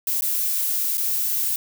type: noise with dropouts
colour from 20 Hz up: violet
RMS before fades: -23 dBFS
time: 0.07-1.56 s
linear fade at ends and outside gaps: 2 ms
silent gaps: 0.209-0.221 / 0.973-0.979 s
effects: none